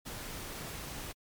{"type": "noise", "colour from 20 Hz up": "pink", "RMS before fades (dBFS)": -42, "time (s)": [0.05, 1.13], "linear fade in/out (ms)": 20, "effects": ["MP3 96 kbps"]}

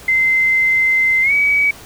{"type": "tone with pitch glide", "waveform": "sine", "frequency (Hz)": [2072, 2273], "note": ["C7", "C#7"], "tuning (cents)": [-17, 43], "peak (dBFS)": -11, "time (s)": [0.08, 1.71], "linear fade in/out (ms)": 5, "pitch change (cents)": 160, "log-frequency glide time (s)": [1.22, 1.33], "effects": ["pink hiss -38 dBFS RMS until 1.85 s"]}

